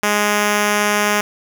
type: tone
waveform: 5% pulse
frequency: 207.7 Hz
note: G#3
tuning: in tune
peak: -3 dBFS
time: 0.03-1.21 s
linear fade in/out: 2 ms
effects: none